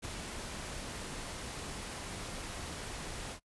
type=noise with ADSR envelope; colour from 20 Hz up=pink; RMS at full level=-39 dBFS; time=0.02-3.4 s; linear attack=31 ms; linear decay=6 ms; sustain=-3 dB; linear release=79 ms; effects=noise-tail reverb RT60 0.1 s tail -23 dB re dry + resampled to 24000 Hz